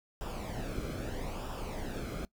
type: noise with flanger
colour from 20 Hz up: brown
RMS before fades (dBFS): -38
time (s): 0.21-2.25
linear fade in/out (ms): 0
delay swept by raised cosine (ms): 0.47 to 1.1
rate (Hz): 0.78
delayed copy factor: -0.65
effects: noise-tail reverb RT60 0.1 s tail -21 dB re dry